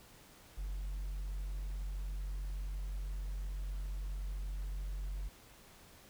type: tone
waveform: sine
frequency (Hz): 46.89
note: F#1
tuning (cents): +24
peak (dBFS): -34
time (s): 0.57-5.29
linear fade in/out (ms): 20
effects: tanh soft clip ceiling -36 dBFS + pink hiss -59 dBFS RMS until 6.09 s